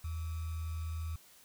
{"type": "tone with sample-and-hold", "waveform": "sine", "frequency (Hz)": 81, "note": "E2", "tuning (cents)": -30, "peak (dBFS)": -35, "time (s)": [0.04, 1.16], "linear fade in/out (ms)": 5, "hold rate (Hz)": 1225, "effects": ["white hiss -60 dBFS RMS until 1.44 s"]}